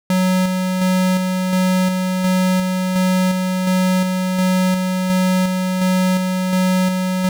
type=tone with tremolo; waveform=square; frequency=185 Hz; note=F#3; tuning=in tune; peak=-14 dBFS; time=0.1-7.29 s; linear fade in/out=2 ms; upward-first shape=square; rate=1.4 Hz; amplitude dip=35%; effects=none